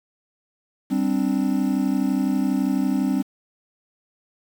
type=chord; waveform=triangle; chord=G suspended fourth; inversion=none; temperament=equal; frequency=196 / 261.6 / 293.7 Hz; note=G3 / C4 / D4; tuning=0 / 0 / 0 cents; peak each=-22 / -20 / -23 dBFS; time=0.9-3.23 s; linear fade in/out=20 ms; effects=7-bit